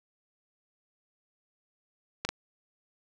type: clicks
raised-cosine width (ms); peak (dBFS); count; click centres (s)
0.2; -12; 2; 2.25 / 2.29
effects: none